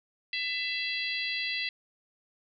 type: harmonic tone with a mistuned harmonic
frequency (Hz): 668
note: E5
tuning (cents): +23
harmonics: 3 / 4 / 5 / 6 / 7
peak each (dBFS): -35 / -34 / -37 / -38 / -39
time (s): 0.33-1.69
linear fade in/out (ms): 2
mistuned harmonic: 6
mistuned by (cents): +23
effects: none